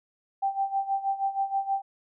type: tone with tremolo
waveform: sine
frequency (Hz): 784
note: G5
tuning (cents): 0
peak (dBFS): -22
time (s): 0.42-1.82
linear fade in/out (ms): 10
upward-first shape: sine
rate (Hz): 6.3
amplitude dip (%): 80
effects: none